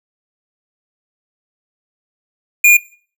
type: tone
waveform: square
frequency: 2425 Hz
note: D#7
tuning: 45 cents flat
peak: -6 dBFS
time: 2.64-2.77 s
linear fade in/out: 5 ms
effects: noise-tail reverb RT60 0.4 s tail -18 dB re dry